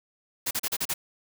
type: noise bursts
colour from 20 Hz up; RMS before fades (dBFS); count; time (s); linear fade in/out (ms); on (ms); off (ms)
white; -28; 6; 0.46-0.94; 10; 50; 36
effects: none